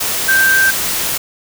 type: tone in noise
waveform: sine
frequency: 1568 Hz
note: G6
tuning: in tune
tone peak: -9 dBFS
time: 0.28-0.71 s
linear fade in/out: 10 ms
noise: white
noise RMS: -18 dBFS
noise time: 0-1.18 s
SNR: +6 dB
effects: none

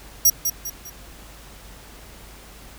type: tone with echo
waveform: 20% pulse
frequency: 5700 Hz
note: F8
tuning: 34 cents sharp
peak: -6 dBFS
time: 0.25-0.3 s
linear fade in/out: 5 ms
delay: 200 ms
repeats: 3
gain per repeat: -8 dB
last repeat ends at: 0.9 s
effects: added 50 Hz sine -45 dBFS peak until 2.78 s + pink hiss -45 dBFS RMS until 2.78 s

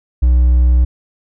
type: tone with hard clipping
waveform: triangle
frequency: 61.9 Hz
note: B1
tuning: 5 cents sharp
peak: -8 dBFS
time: 0.22-0.85 s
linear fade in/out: 10 ms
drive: 5 dB
effects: none

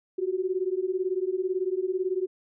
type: beating tone pair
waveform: sine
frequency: 363.2 / 381.2 Hz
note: F#4 / G4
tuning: -32 / -48 cents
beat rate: 18 Hz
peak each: -28 / -28 dBFS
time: 0.18-2.27 s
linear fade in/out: 10 ms
effects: none

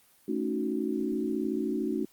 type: chord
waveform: sine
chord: D# half-diminished seventh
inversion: second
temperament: equal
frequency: 220 / 277.2 / 311.1 / 370 Hz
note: A3 / C#4 / D#4 / F#4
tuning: 0 / 0 / 0 / 0 cents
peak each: -33 dBFS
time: 0.28-2.05 s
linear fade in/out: 5 ms
effects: white hiss -62 dBFS RMS until 2.12 s + Opus 32 kbps

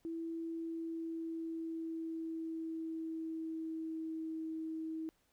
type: tone with pitch glide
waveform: sine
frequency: 329.6 to 319.8 Hz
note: E4 to D#4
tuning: 0 to +48 cents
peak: -38 dBFS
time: 0.05-5.09 s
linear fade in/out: 0 ms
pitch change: -52 cents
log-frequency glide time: 0.5-4.52 s
effects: pink hiss -75 dBFS RMS until 5.32 s

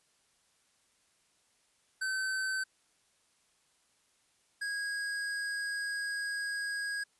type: tone pair in turn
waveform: square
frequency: 1535 / 1644.4 Hz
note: G6 / G#6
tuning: -37 / -18 cents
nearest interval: minor second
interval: 119 cents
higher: second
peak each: -32 / -34 dBFS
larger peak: first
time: 2.01-2.64 / 4.61-7.04 s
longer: second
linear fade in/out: 10 ms
effects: white hiss -71 dBFS RMS until 7.19 s + resampled to 24000 Hz

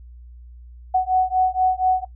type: beating tone pair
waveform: sine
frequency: 742 / 746.2 Hz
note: F#5 / F#5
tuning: +5 / +14 cents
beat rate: 4.2 Hz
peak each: -19 / -19 dBFS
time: 0.94-2.05 s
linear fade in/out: 10 ms
effects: noise-tail reverb RT60 0.1 s tail -17 dB re dry + added 60 Hz sine -39 dBFS peak until 2.15 s

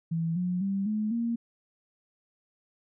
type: tone with pitch steps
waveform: sine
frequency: 164.81 / 179.73 / 195.99 / 213.7 / 233.1 Hz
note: E3 / F3 / G3 / G#3 / A#3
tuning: 0 / +50 / 0 / +50 / 0 cents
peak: -26 dBFS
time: 0.11-1.36 s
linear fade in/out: 10 ms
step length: 250 ms
effects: none

